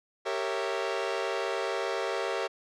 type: chord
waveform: sawtooth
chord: G diminished seventh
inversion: none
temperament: equal with one note detuned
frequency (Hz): 392 / 461.9 / 554.4 / 659.3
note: G4 / Bb4 / Db5 / Fb5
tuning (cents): 0 / -16 / 0 / 0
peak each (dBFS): -30 / -30 / -31 / -32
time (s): 0.25-2.48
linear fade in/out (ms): 20
effects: low-pass 5000 Hz 12 dB/octave